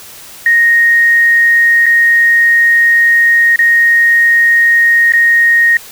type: tone with dropouts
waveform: sine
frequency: 1864.7 Hz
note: A#6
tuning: in tune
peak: -5 dBFS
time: 0.46-5.77 s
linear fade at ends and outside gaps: 2 ms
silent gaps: 1.859-1.864 / 3.56-3.59 / 5.122-5.135 s
effects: white hiss -33 dBFS RMS until 5.91 s